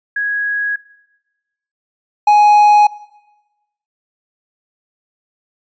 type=tone pair in turn; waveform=sine / triangle; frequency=1660 / 834.3 Hz; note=G#6 / G#5; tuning=-1 / +8 cents; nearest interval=octave; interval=1191 cents; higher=first; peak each=-15 / -4 dBFS; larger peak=second; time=0.16-0.76 / 2.27-2.87 s; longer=neither; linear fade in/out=5 ms; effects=noise-tail reverb RT60 1.0 s tail -20 dB re dry + resampled to 16000 Hz